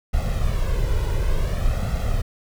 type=noise with flanger; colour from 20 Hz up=brown; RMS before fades=-21 dBFS; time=0.13-2.22 s; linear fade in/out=10 ms; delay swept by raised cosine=1.5 to 2.05 ms; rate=0.56 Hz; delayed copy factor=+0.7; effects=none